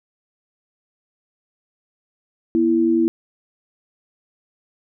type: tone pair together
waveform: sine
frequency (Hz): 240.9 / 331.5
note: B3 / E4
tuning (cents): -43 / +10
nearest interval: tritone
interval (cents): 553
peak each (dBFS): -20 / -15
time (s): 2.55-3.08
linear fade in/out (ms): 0
effects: none